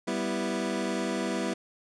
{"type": "chord", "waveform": "25% pulse", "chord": "E minor", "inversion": "first", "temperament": "equal", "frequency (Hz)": [196, 246.9, 329.6], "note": ["G3", "B3", "E4"], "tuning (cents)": [0, 0, 0], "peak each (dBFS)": -29, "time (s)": [0.07, 1.54], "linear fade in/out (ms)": 10, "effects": ["resampled to 22050 Hz"]}